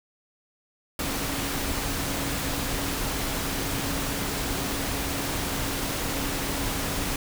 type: tone in noise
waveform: sine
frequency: 277.2 Hz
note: C#4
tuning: in tune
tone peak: -36 dBFS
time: 0.99-7.16 s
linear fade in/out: 2 ms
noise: pink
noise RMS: -29 dBFS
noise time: 0.99-7.16 s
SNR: -10 dB
effects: none